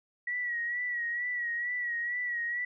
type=tone with vibrato; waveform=sine; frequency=1925 Hz; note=B6; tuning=45 cents flat; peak=-30 dBFS; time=0.27-2.65 s; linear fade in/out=5 ms; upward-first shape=sine; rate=2.2 Hz; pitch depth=47 cents each way; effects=none